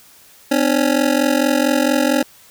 25% pulse ring-modulated tone, 277.4 Hz, C#4, 1 cent sharp, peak -7 dBFS, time 0.51-2.23 s, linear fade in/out 5 ms, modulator 22.2 Hz, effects white hiss -47 dBFS RMS until 2.5 s

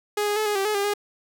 sawtooth tone with pitch steps, 415.9 / 413.4 / 430.6 / 416.1 / 390.1 / 425 / 401 / 411.7 Hz, G#4 / G#4 / A4 / G#4 / G4 / G#4 / G4 / G#4, +2 / -8 / -37 / +3 / -8 / +40 / +39 / -15 cents, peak -18 dBFS, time 0.17-0.938 s, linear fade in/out 5 ms, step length 96 ms, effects none

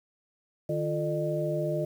sine tone cluster, 153.6 / 347.1 / 440.9 / 605 Hz, D#3 / F4 / A4 / D#5, -22 / -11 / +4 / -49 cents, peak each -31 / -33 / -37 / -30 dBFS, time 0.69-1.85 s, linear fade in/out 5 ms, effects 9-bit

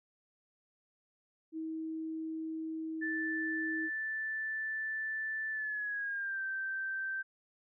sine tone, 319.7 Hz, D#4, 47 cents sharp, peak -36 dBFS, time 1.52-3.9 s, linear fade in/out 50 ms
sine tone with pitch glide, 1760 to 1559 Hz, A6 to G6, 0 to -10 cents, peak -34 dBFS, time 3.01-7.23 s, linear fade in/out 20 ms, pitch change -210 cents, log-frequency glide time 5.51-6.43 s
effects none

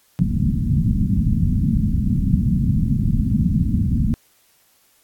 white low-pass noise, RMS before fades -18 dBFS, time 0.19-4.14 s, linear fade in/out 0 ms, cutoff 230 Hz, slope 48 dB/octave, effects white hiss -58 dBFS RMS until 5.03 s + AAC 64 kbps

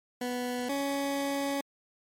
20% pulse tone pair in turn, 246.9 / 279.3 Hz, B3 / C#4, 0 / +13 cents, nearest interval major second, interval 213 cents, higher second, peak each -26 / -24 dBFS, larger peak second, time 0.21-0.69 / 0.69-1.61 s, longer second, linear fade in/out 5 ms, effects MP3 64 kbps

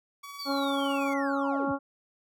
sawtooth tone with tremolo, 1134 Hz, C#6, 39 cents sharp, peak -36 dBFS, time 0.23-1.14 s, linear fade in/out 10 ms, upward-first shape sine, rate 18 Hz, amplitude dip 30%
triangle linear sweep, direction down, 4699 to 42.11 Hz, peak -35 dBFS, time 0.38-1.73 s, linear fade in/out 20 ms
harmonic tone, 277.2 Hz, C#4, in tune, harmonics 1 / 2 / 3 / 4 / 5, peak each -29 / -32 / -34 / -35 / -36 dBFS, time 0.45-1.79 s, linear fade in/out 50 ms
effects none

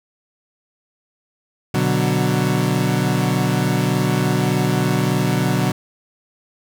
30% pulse chord, B minor, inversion none, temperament equal, 123.47 / 146.83 / 185 Hz, B2 / D3 / F#3, 0 / 0 / 0 cents, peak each -18 dBFS, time 1.74-5.72 s, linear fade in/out 5 ms, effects none

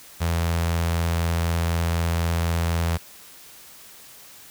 sawtooth tone with notch filter, 84 Hz, E2, 33 cents sharp, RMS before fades -23 dBFS, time 0.2-2.98 s, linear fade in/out 20 ms, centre 300 Hz, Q 1.2, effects white hiss -46 dBFS RMS until 4.5 s

